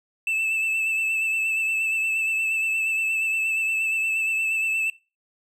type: tone with vibrato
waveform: triangle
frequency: 2637 Hz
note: E7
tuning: in tune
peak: -20 dBFS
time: 0.27-4.9 s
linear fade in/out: 2 ms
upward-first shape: sine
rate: 8.5 Hz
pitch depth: 26 cents each way
effects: noise-tail reverb RT60 0.3 s tail -21 dB re dry